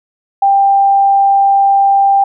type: tone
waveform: sine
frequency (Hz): 791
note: G5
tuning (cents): +15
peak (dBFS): -6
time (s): 0.42-2.24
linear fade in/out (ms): 5
effects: none